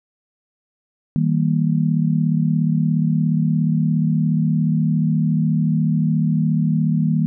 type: chord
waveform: sine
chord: Eb major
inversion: none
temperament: equal with one note detuned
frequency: 159.02 / 196 / 233.1 Hz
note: Eb3 / G3 / Bb3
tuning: +38 / 0 / 0 cents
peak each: -17 / -22 / -21 dBFS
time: 1.16-7.26 s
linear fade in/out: 0 ms
effects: none